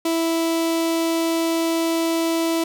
sawtooth tone with notch filter, 329.6 Hz, E4, in tune, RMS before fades -21 dBFS, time 0.05-2.64 s, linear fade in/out 5 ms, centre 1600 Hz, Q 1.9, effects none

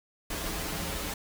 pink noise with comb filter, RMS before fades -34 dBFS, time 0.3-1.14 s, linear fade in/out 5 ms, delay 8.2 ms, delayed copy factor -0.9, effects none

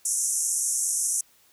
white band-pass noise, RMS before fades -26 dBFS, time 0.05-1.21 s, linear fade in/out 5 ms, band 5800 to 11000 Hz, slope 96 dB/octave, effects white hiss -60 dBFS RMS until 1.52 s

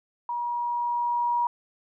sine tone with level ramp, 957 Hz, A#5, 45 cents sharp, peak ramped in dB -27 to -21 dBFS, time 0.29-1.47 s, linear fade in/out 2 ms, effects none

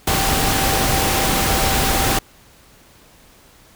sine tone in noise, 779 Hz, G5, 11 cents flat, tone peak -24 dBFS, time 0.07-2.19 s, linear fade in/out 5 ms, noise pink, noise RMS -18 dBFS, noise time 0.07-2.19 s, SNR -9 dB, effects pink hiss -49 dBFS RMS until 3.75 s

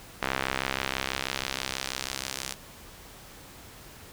sawtooth tone with band-pass filter sweep, 66.2 Hz, C2, 21 cents sharp, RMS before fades -33 dBFS, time 0.22-2.54 s, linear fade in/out 5 ms, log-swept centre 1800 to 7100 Hz, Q 0.84, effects pink hiss -48 dBFS RMS until 4.12 s

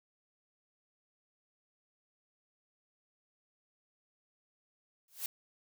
blue noise with exponential growth, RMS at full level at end -33 dBFS, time 5.08-5.26 s, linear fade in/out 2 ms, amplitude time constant 38 ms, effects none

